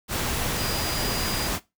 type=tone in noise; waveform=sine; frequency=4886 Hz; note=D#8; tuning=32 cents flat; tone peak=-33 dBFS; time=0.55-1.5 s; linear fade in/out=50 ms; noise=pink; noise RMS=-27 dBFS; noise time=0.08-1.6 s; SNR=-9 dB; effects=noise-tail reverb RT60 0.2 s tail -17 dB re dry